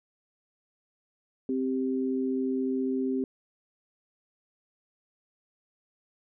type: tone pair together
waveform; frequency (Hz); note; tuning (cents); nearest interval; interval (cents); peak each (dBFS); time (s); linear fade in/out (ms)
sine; 261.6 / 392; C4 / G4; 0 / 0; perfect fifth; 700; -27 / -31; 1.49-3.24; 2
effects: none